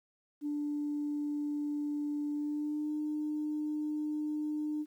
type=tone with pitch glide; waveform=sine; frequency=293.8 to 302.1 Hz; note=D4 to D4; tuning=+1 to +49 cents; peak=-31 dBFS; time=0.41-4.86 s; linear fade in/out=50 ms; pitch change=+48 cents; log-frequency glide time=2.32-2.92 s; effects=tanh soft clip ceiling -27 dBFS + 11-bit